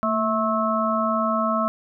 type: harmonic tone with a mistuned harmonic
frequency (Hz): 217.6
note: A3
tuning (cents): -19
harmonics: 1 / 3 / 5 / 6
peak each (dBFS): -25 / -25 / -25 / -25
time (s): 0.03-1.68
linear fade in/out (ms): 0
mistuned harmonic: 1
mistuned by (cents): +57
effects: none